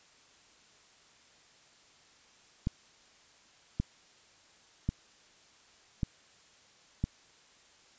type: clicks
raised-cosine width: 5 ms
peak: -17 dBFS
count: 5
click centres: 2.671 / 3.8 / 4.89 / 6.032 / 7.04 s
effects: white hiss -61 dBFS RMS until 7.98 s + resampled to 16000 Hz